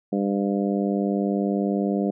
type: harmonic tone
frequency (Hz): 100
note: G2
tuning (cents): +35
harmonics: 2 / 3 / 4 / 5 / 6 / 7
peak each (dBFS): -23 / -27 / -29 / -31 / -33 / -34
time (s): 0.12-2.11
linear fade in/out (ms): 10
effects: none